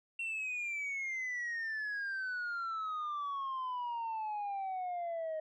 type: exponential sweep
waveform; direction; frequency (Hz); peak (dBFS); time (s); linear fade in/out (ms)
sine; down; 2735 to 622.3; -33; 0.19-5.4; 5
effects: tanh soft clip ceiling -34 dBFS